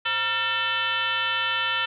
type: tone with frequency modulation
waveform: sine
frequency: 2217 Hz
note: C#7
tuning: in tune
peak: -22 dBFS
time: 0.05-1.86 s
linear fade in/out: 10 ms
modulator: 423 Hz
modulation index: 2.7
effects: none